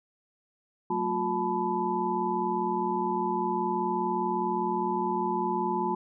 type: tone cluster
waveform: sine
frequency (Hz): 187.3 / 226.8 / 358.9 / 869 / 994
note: F#3 / A#3 / F4 / A5 / B5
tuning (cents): +21 / -47 / +47 / -22 / +11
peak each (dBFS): -35 / -35 / -31 / -30 / -32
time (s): 0.9-5.95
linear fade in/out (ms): 5
effects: none